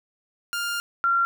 sawtooth / sine tone pair in turn, 1403 / 1374.9 Hz, F6 / F6, +8 / -27 cents, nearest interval unison, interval 35 cents, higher first, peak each -22 / -18 dBFS, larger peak second, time 0.53-0.8 / 1.04-1.25 s, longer first, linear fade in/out 0 ms, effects none

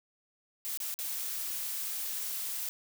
blue noise with dropouts, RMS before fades -36 dBFS, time 0.65-2.69 s, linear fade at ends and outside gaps 0 ms, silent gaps 0.774-0.802 / 0.941-0.989 s, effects none

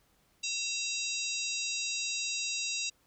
harmonic tone with a mistuned harmonic, 955 Hz, A#5, 42 cents sharp, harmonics 3 / 4 / 5 / 6 / 7 / 8, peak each -37 / -38 / -39 / -40 / -40 / -41 dBFS, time 0.43-2.9 s, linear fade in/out 10 ms, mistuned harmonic 3, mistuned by -96 cents, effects pink hiss -69 dBFS RMS until 3.06 s

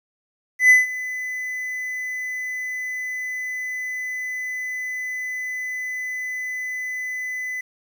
triangle tone with ADSR envelope, 2008 Hz, B6, 28 cents sharp, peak -6 dBFS, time 0.59-7.61 s, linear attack 110 ms, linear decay 160 ms, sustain -18 dB, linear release 5 ms, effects 8-bit

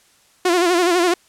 sawtooth tone with vibrato, 352 Hz, F4, 14 cents sharp, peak -10 dBFS, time 0.45-1.14 s, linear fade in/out 5 ms, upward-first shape sine, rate 12 Hz, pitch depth 82 cents each way, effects white hiss -55 dBFS RMS until 1.28 s + low-pass 10000 Hz 12 dB/octave

